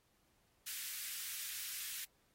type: high-pass noise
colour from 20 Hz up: white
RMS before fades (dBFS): -44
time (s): 0.66-2.05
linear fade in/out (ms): 10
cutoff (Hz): 1600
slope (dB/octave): 24
effects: pink hiss -75 dBFS RMS until 2.34 s + AAC 48 kbps